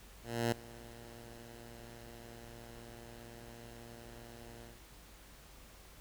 10% pulse tone with ADSR envelope, 117.1 Hz, A#2, 8 cents sharp, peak -21 dBFS, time 0.23-4.82 s, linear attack 290 ms, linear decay 6 ms, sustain -22 dB, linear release 180 ms, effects added 50 Hz sine -58 dBFS peak until 6 s + pink hiss -58 dBFS RMS until 6 s

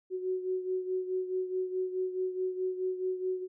sine beating tone pair, 370 / 374.7 Hz, F#4 / F#4, 0 / +22 cents, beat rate 4.7 Hz, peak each -31 / -37 dBFS, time 0.1-3.48 s, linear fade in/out 50 ms, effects none

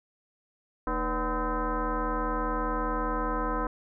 sine tone with frequency modulation, 490 Hz, B4, 14 cents flat, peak -26 dBFS, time 0.87-3.67 s, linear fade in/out 2 ms, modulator 265 Hz, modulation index 3.3, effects none

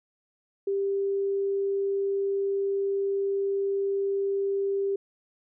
sine tone, 395 Hz, G4, 13 cents sharp, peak -24 dBFS, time 0.67-4.96 s, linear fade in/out 5 ms, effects none

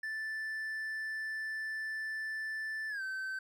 triangle tone with pitch glide, 1760 to 1541 Hz, A6 to G6, 0 to -30 cents, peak -34 dBFS, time 0.03-3.39 s, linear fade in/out 5 ms, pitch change -230 cents, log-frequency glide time 2.89-3.02 s, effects none

